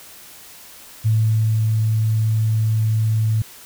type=tone with ADSR envelope; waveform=sine; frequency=110 Hz; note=A2; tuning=in tune; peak=-13 dBFS; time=1.04-3.42 s; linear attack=23 ms; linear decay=520 ms; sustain=-2 dB; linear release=4 ms; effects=white hiss -42 dBFS RMS until 3.65 s